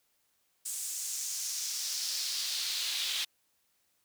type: noise with high-pass filter sweep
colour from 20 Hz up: brown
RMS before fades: -35 dBFS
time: 0.65-3.25 s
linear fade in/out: 10 ms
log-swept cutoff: 8000 to 3400 Hz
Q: 2.4
effects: white hiss -74 dBFS RMS until 4.04 s